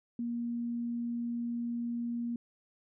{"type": "tone", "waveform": "sine", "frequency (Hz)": 236.6, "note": "A#3", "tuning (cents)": 26, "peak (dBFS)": -32, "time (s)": [0.19, 2.36], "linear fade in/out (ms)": 2, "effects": []}